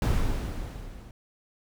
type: noise with level ramp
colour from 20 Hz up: brown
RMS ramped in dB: -22 to -45 dBFS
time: 0.02-1.11 s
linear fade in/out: 2 ms
effects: none